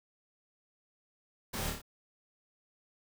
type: noise with echo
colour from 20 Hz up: pink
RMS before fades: -38 dBFS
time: 1.53-1.71 s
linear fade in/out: 10 ms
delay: 27 ms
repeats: 4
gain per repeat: -3 dB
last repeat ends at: 1.818 s
effects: none